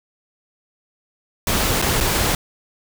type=noise with dropouts; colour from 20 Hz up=pink; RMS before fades=-19 dBFS; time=1.47-2.35 s; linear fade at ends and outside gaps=2 ms; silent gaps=1.817-1.823 / 2.004-2.008 s; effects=none